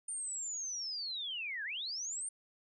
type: linear two-way sweep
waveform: sine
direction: down then up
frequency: 9030 to 1568 to 9030 Hz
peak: -37 dBFS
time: 0.08-2.29 s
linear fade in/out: 5 ms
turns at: 1.64 s
effects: none